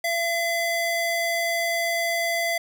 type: ring-modulated tone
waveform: square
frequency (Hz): 1354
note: E6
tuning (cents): +46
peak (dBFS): -20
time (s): 0.04-2.58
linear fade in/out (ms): 5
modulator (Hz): 677
effects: none